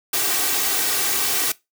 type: noise with comb filter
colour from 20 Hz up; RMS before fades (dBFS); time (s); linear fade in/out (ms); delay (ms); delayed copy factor
white; -21; 0.13-1.52; 5; 2.6; +0.65
effects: noise-tail reverb RT60 0.2 s tail -20 dB re dry + high-pass 150 Hz 12 dB/octave